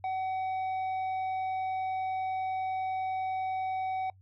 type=tone with tanh clipping; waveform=sine; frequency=755 Hz; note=F#5; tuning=35 cents sharp; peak=-31 dBFS; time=0.04-4.1 s; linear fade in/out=2 ms; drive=6 dB; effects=noise-tail reverb RT60 0.1 s tail -24 dB re dry + added 95 Hz sine -55 dBFS peak until 4.21 s